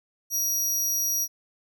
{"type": "tone", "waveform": "sawtooth", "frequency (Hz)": 5750, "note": "F8", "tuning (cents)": 50, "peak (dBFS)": -21, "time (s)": [0.3, 1.28], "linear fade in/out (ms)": 50, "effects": []}